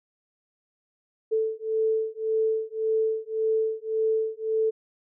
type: beating tone pair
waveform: sine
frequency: 440 / 441.8 Hz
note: A4 / A4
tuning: 0 / +7 cents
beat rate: 1.8 Hz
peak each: -26 dBFS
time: 1.31-4.71 s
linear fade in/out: 20 ms
effects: none